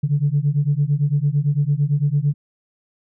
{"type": "beating tone pair", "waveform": "sine", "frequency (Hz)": [140.5, 149.4], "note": ["C#3", "D3"], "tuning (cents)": [24, 30], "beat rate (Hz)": 8.9, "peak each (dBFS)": -18, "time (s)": [0.03, 2.34], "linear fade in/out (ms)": 10, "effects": ["tanh soft clip ceiling -9 dBFS"]}